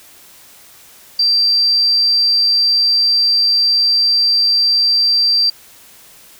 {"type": "tone", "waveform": "sine", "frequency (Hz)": 4699, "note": "D8", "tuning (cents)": 0, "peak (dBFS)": -10, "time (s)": [1.19, 5.5], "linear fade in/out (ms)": 5, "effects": ["white hiss -43 dBFS RMS until 6.39 s"]}